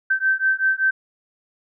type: beating tone pair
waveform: sine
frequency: 1548 / 1553.2 Hz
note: G6 / G6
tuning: -22 / -16 cents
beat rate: 5.2 Hz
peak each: -20 dBFS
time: 0.1-0.91 s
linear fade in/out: 10 ms
effects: none